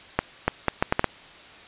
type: accelerating click train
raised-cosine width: 0.5 ms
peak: -4 dBFS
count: 7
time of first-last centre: 0.19-1.043 s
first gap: 290 ms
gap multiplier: 0.7
effects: white hiss -46 dBFS RMS until 1.67 s + resampled to 8000 Hz